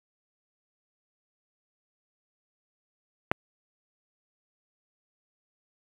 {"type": "click", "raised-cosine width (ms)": 0.5, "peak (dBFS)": -7, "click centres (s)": 3.315, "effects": ["high-pass 60 Hz 12 dB/octave", "7-bit"]}